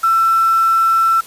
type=tone with quantisation; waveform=sine; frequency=1340 Hz; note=E6; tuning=28 cents sharp; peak=-10 dBFS; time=0.03-1.21 s; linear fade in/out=10 ms; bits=5; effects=white hiss -38 dBFS RMS until 1.26 s + resampled to 32000 Hz